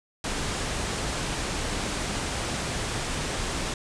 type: low-pass noise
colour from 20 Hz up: pink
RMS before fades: -30 dBFS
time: 0.24-3.74 s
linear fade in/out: 2 ms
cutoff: 9500 Hz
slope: 48 dB/octave
effects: none